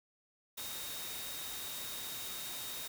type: tone in noise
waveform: sine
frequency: 3729 Hz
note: A#7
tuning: in tune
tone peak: -47 dBFS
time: 0.57-2.88 s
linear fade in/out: 10 ms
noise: white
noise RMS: -43 dBFS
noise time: 0.57-2.88 s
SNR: -7 dB
effects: none